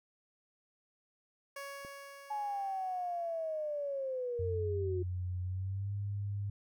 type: tone with exponential decay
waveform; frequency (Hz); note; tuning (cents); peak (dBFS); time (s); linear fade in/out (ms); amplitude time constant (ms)
15% pulse; 558; C#5; +11; -35; 1.56-4.55; 5; 650
type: click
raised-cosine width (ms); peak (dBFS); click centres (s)
2; -37; 1.849
type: linear sweep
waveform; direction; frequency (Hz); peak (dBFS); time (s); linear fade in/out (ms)
sine; down; 850 to 355.9; -34; 2.3-5.03; 10
type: tone with pitch glide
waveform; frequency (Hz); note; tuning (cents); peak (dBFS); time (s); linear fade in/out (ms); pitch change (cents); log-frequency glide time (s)
sine; 90.6 to 101.11; F#2 to G#2; -36 to -46; -34; 4.39-6.5; 5; +190; 5.42-5.93
effects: none